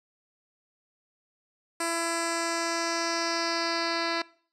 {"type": "tone with low-pass filter sweep", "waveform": "10% pulse", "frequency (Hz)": 334.6, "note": "E4", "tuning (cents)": 26, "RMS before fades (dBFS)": -29, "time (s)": [1.8, 4.22], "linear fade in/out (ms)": 5, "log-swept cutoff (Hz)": [9100, 4000], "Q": 3.1, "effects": ["noise-tail reverb RT60 0.5 s tail -22 dB re dry"]}